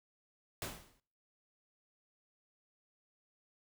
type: noise with exponential decay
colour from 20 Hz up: pink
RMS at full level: -37 dBFS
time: 0.62-1 s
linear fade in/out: 1 ms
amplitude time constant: 81 ms
effects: noise-tail reverb RT60 0.6 s tail -26 dB re dry